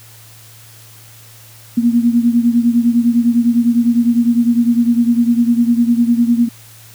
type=beating tone pair; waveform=sine; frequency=234.1 / 244 Hz; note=A#3 / B3; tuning=+8 / -21 cents; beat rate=9.9 Hz; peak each=-11 / -15 dBFS; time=1.77-6.49 s; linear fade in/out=10 ms; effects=added 112 Hz sine -42 dBFS peak until 6.94 s + white hiss -42 dBFS RMS until 6.94 s